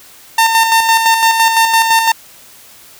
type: tone with tremolo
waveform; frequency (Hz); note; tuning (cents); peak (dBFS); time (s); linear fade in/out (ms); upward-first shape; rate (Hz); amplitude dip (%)
sawtooth; 905; A5; +48; -3; 0.38-2.12; 5; square; 5.9; 45
effects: white hiss -40 dBFS RMS until 2.99 s